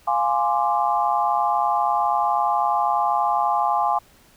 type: chord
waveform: sine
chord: D half-diminished seventh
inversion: first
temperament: equal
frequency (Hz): 698.5 / 830.6 / 1046.5 / 1174.7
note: F5 / Ab5 / C6 / D6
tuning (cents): 0 / 0 / 0 / 0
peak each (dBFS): -24 / -21 / -24 / -26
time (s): 0.07-3.99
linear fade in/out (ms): 10
effects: pink hiss -54 dBFS RMS until 4.36 s